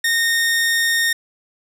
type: tone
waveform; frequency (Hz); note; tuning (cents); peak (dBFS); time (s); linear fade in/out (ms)
sawtooth; 1842; A#6; -21; -12; 0.04-1.13; 5
effects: resampled to 32000 Hz + 8-bit